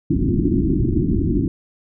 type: low-pass noise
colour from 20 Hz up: white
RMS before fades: -18 dBFS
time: 0.1-1.48 s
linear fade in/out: 2 ms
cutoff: 360 Hz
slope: 96 dB/octave
effects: none

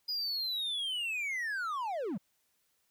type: linear sweep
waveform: triangle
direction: down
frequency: 4978 to 155.56 Hz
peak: -31 dBFS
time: 0.08-2.18 s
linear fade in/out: 10 ms
effects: white hiss -75 dBFS RMS until 2.9 s

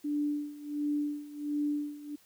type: tone with tremolo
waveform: sine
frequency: 293.7 Hz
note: D4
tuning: in tune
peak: -27 dBFS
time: 0.04-2.16 s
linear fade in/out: 10 ms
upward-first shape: sine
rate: 1.4 Hz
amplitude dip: 85%
effects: white hiss -63 dBFS RMS until 2.25 s

